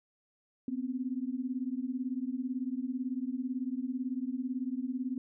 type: beating tone pair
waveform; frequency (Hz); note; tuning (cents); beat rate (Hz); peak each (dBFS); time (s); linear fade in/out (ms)
sine; 246.9 / 264.9; B3 / C4; 0 / +22; 18; -35 / -35; 0.68-5.18; 2
effects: none